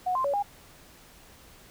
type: tone with pitch steps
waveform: sine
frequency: 732 / 1046 / 564 / 812 Hz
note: F#5 / C6 / C#5 / G#5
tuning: -19 / -1 / +30 / -39 cents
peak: -24 dBFS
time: 0.06-0.428 s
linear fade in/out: 10 ms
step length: 92 ms
effects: pink hiss -53 dBFS RMS until 1.7 s